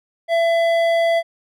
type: tone with hard clipping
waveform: sine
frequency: 670 Hz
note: E5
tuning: 28 cents sharp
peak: -16 dBFS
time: 0.28-1.23 s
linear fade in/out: 50 ms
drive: 10 dB
effects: none